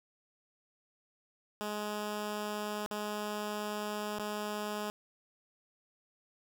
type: tone with dropouts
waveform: 10% pulse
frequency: 209.5 Hz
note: G#3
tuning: 15 cents sharp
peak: -27 dBFS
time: 1.61-4.9 s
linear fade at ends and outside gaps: 0 ms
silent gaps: 2.861-2.91 / 4.187-4.196 s
effects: none